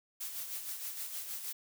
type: noise with tremolo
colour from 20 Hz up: blue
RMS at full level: -39 dBFS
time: 0.2-1.53 s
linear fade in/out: 10 ms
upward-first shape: sine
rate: 6.4 Hz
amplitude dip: 50%
effects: none